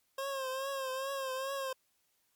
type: tone with vibrato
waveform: 25% pulse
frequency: 535 Hz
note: C5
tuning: 38 cents sharp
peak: -31 dBFS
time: 0.18-1.73 s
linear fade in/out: 5 ms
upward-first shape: triangle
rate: 2.4 Hz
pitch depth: 67 cents each way
effects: white hiss -75 dBFS RMS until 2.35 s + MP3 96 kbps